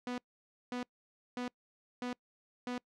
sawtooth tone bursts, 246.9 Hz, B3, in tune, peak -32 dBFS, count 5, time 0.07-2.78 s, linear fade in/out 2 ms, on 110 ms, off 540 ms, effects noise-tail reverb RT60 0.1 s tail -24 dB re dry + low-pass 5000 Hz 12 dB/octave

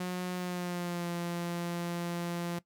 sawtooth tone with pitch glide, 180.8 to 172.54 Hz, F#3 to F3, -40 to -21 cents, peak -29 dBFS, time 0-2.59 s, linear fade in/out 5 ms, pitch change -81 cents, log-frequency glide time 0.35-1.08 s, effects noise-tail reverb RT60 0.1 s tail -18 dB re dry

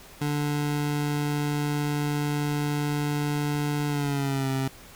25% pulse tone with pitch glide, 146.83 to 133.87 Hz, D3 to C3, 0 to +40 cents, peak -21 dBFS, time 0.21-4.68 s, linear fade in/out 5 ms, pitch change -160 cents, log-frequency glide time 3.88-4.49 s, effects pink hiss -48 dBFS RMS until 4.95 s

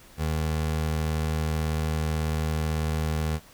25% pulse tone, 78.2 Hz, D#2, 9 cents sharp, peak -21 dBFS, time 0.17-3.4 s, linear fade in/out 50 ms, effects pink hiss -52 dBFS RMS until 3.53 s

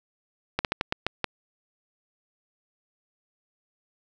slowing click train, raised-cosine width 0.3 ms, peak -8 dBFS, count 7, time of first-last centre 0.59-1.243 s, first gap 58 ms, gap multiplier 1.25, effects none

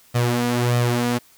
sawtooth tone with flanger, 121 Hz, B2, 35 cents flat, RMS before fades -20 dBFS, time 0.14-1.19 s, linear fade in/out 20 ms, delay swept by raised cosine 1.6 to 4.1 ms, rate 1.6 Hz, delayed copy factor +0.6, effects white hiss -53 dBFS RMS until 1.37 s

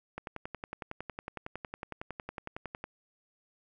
click train, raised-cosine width 0.5 ms, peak -23 dBFS, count 30, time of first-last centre 0.18-2.841 s, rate 10.9 Hz, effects none

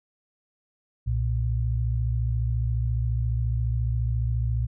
sine tone pair together, 62.68 / 117.1 Hz, B1 / A#2, +26 / +8 cents, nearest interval major seventh, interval 1082 cents, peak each -25 dBFS, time 1.06-4.67 s, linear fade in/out 20 ms, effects none

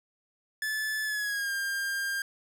45% pulse tone with pitch glide, 1736 to 1601.1 Hz, A6 to G6, -24 to +36 cents, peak -29 dBFS, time 0.62-2.22 s, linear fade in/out 2 ms, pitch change -140 cents, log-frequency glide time 1.04-1.52 s, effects none

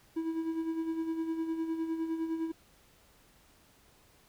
triangle tone with tremolo, 325.4 Hz, E4, 22 cents flat, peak -27 dBFS, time 0.16-2.52 s, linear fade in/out 10 ms, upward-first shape sine, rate 9.8 Hz, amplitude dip 55%, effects pink hiss -63 dBFS RMS until 4.28 s

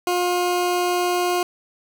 20% pulse tone, 356.1 Hz, F4, 34 cents sharp, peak -14 dBFS, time 0.07-1.43 s, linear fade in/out 2 ms, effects none

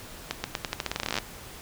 accelerating click train, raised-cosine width 0.2 ms, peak -10 dBFS, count 20, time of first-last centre 0.31-1.186 s, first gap 130 ms, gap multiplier 0.86, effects pink hiss -44 dBFS RMS until 1.61 s

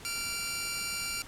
10% pulse tone pair together, 1387.2 / 2333 Hz, F6 / D7, -12 / -12 cents, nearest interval major sixth, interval 900 cents, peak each -28 / -25 dBFS, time 0.05-1.22 s, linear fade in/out 0 ms, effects pink hiss -48 dBFS RMS until 1.27 s + low-pass 11000 Hz 12 dB/octave

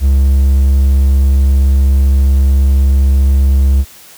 triangle tone, 67.8 Hz, C#2, 38 cents flat, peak -4 dBFS, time 0-3.85 s, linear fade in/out 50 ms, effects white hiss -38 dBFS RMS until 4.17 s

